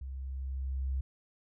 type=tone with level ramp; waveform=sine; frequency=66.3 Hz; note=C2; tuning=23 cents sharp; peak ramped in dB=-38 to -29 dBFS; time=0.01-1.01 s; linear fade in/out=5 ms; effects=none